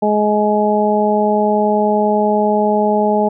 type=harmonic tone; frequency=210.3 Hz; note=G#3; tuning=22 cents sharp; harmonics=1 / 2 / 3 / 4; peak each=-17 / -17 / -17 / -17 dBFS; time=0.02-3.29 s; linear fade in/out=10 ms; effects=none